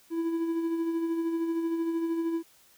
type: tone with tremolo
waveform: triangle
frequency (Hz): 331.3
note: E4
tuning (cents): +9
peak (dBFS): -23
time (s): 0.1-2.43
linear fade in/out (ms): 50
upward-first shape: sine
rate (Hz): 13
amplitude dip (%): 40
effects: white hiss -60 dBFS RMS until 2.77 s